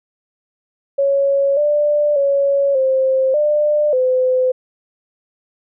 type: tone with pitch steps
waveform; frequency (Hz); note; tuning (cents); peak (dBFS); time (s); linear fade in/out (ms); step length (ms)
sine; 555 / 591 / 558 / 527 / 597 / 511; C#5 / D5 / C#5 / C5 / D5 / C5; +2 / +11 / +11 / +12 / +28 / -41; -12; 0.98-4.52; 10; 590
effects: none